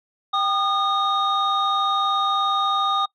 sine tone cluster, 785 / 1222 / 3722 Hz, G5 / D#6 / A#7, +2 / -32 / -3 cents, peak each -24 / -20 / -24 dBFS, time 0.33-3.06 s, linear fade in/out 10 ms, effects noise-tail reverb RT60 0.1 s tail -23 dB re dry + tanh soft clip ceiling -11 dBFS

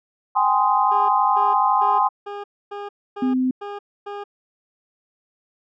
sine chord, Ab major seventh, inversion third, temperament just, 778.7 / 830.6 / 1038.3 / 1245.9 Hz, G5 / Ab5 / C6 / Eb6, -12 / 0 / -14 / +2 cents, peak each -22 / -20 / -18 / -24 dBFS, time 0.35-2.09 s, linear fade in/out 20 ms
20% pulse tone bursts, 407.2 Hz, G#4, 34 cents flat, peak -24 dBFS, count 8, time 0.91-4.24 s, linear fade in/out 10 ms, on 180 ms, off 270 ms
sine tone, 256.5 Hz, C4, 34 cents flat, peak -17 dBFS, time 3.22-3.51 s, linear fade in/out 5 ms
effects low-pass 2000 Hz 12 dB/octave

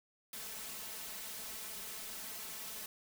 white noise with comb filter, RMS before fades -45 dBFS, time 0.33-2.86 s, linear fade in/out 2 ms, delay 4.6 ms, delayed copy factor +0.85, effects none

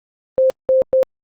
sine tone bursts at uneven times, 523.3 Hz, C5, in tune, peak -10 dBFS, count 3, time 0.38-0.5 / 0.69-0.82 / 0.93-1.03 s, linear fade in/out 0 ms, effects Opus 32 kbps

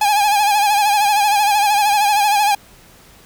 45% pulse tone with vibrato, 827 Hz, G#5, 8 cents flat, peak -12 dBFS, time 0.01-2.55 s, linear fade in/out 5 ms, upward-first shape sine, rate 13 Hz, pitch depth 61 cents each way, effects pink hiss -46 dBFS RMS until 3.25 s

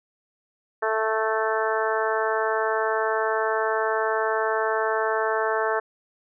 harmonic tone, 220 Hz, A3, in tune, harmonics 2 / 3 / 4 / 5 / 6 / 7 / 8, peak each -26 / -28 / -29 / -30 / -31 / -31 / -32 dBFS, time 0.82-5.8 s, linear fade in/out 10 ms, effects none

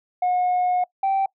sine tone pair in turn, 724 / 777.8 Hz, F#5 / G5, -38 / -14 cents, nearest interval minor second, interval 124 cents, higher second, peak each -16 / -16 dBFS, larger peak neither, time 0.22-0.84 / 1.03-1.26 s, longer first, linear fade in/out 5 ms, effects noise-tail reverb RT60 0.1 s tail -23 dB re dry + tanh soft clip ceiling -16 dBFS

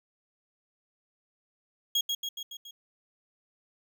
35% pulse tone with echo, 3291 Hz, G#7, 16 cents flat, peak -22 dBFS, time 1.95-2.01 s, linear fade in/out 5 ms, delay 140 ms, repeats 5, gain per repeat -4 dB, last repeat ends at 2.71 s, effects none

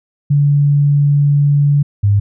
sine tone pair in turn, 143.9 / 101.43 Hz, D3 / G#2, -35 / -40 cents, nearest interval tritone, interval 605 cents, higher first, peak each -8 dBFS, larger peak neither, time 0.3-1.83 / 2.03-2.2 s, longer first, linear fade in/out 10 ms, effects none

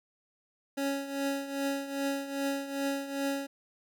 25% pulse tone with tremolo, 277.2 Hz, C#4, in tune, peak -24 dBFS, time 0.77-3.47 s, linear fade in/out 10 ms, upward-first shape triangle, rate 2.5 Hz, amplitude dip 75%, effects none

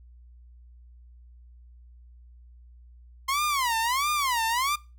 sawtooth tone with vibrato, 1041 Hz, C6, 9 cents flat, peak -20 dBFS, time 3.28-4.76 s, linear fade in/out 10 ms, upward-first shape sine, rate 1.5 Hz, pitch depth 260 cents each way, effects noise-tail reverb RT60 0.3 s tail -22 dB re dry + added 60 Hz sine -48 dBFS peak until 4.98 s

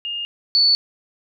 sine tone pair in turn, 2830 / 4463 Hz, F7 / C#8, +22 / +11 cents, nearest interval minor sixth, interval 789 cents, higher second, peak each -24 / -12 dBFS, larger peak second, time 0.05-0.25 / 0.55-0.75 s, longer neither, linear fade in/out 0 ms, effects none

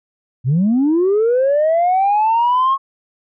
sine linear sweep, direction up, 115.9 to 1096 Hz, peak -10 dBFS, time 0.44-2.78 s, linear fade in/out 50 ms, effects tanh soft clip ceiling -9 dBFS

